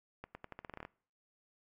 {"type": "accelerating click train", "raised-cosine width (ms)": 0.5, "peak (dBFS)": -29, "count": 12, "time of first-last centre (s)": [0.24, 0.851], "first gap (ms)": 110, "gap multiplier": 0.85, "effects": ["noise-tail reverb RT60 0.5 s tail -23 dB re dry", "MP3 64 kbps"]}